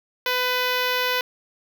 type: tone with notch filter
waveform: 5% pulse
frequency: 500 Hz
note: B4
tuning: 21 cents sharp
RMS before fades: -23 dBFS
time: 0.26-1.21 s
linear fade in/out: 2 ms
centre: 7600 Hz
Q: 0.5
effects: none